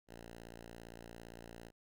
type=tone; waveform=5% pulse; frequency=57.6 Hz; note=A#1; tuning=20 cents flat; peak=-39 dBFS; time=0.07-1.72 s; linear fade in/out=50 ms; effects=none